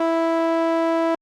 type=tone with band-pass filter; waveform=sawtooth; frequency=329.6 Hz; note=E4; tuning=in tune; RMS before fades=-20 dBFS; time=0-1.15 s; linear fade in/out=5 ms; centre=680 Hz; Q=1.2; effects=Opus 24 kbps